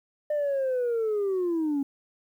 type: linear sweep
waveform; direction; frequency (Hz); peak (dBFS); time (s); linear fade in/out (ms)
sine; down; 604 to 272.1; -22; 0.3-1.83; 5
effects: tanh soft clip ceiling -22 dBFS + 10-bit